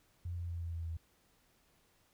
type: tone with pitch steps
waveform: sine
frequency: 87.31 / 86.26 / 85.22 / 84.19 / 83.17 / 82.17 Hz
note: F2 / F2 / F2 / E2 / E2 / E2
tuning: 0 / -21 / -42 / +37 / +16 / -5 cents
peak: -37 dBFS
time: 0.25-0.97 s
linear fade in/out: 5 ms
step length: 120 ms
effects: pink hiss -71 dBFS RMS until 2.13 s